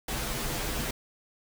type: noise with comb filter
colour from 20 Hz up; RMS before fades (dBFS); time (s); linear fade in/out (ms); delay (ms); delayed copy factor
pink; -32; 0.08-0.91; 5; 11; -1
effects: none